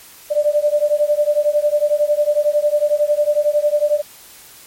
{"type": "beating tone pair", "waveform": "sine", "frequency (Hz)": [587.3, 598.3], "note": ["D5", "D5"], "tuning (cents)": [0, 32], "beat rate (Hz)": 11, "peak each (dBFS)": -16, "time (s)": [0.3, 4.02], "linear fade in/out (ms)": 20, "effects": ["white hiss -42 dBFS RMS until 4.66 s", "MP3 64 kbps"]}